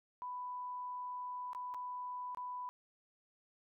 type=tone with dropouts; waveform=sine; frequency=993 Hz; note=B5; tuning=9 cents sharp; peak=-40 dBFS; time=0.22-2.69 s; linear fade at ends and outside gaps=0 ms; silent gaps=1.532-1.549 / 1.74-1.745 / 2.348-2.372 s; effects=none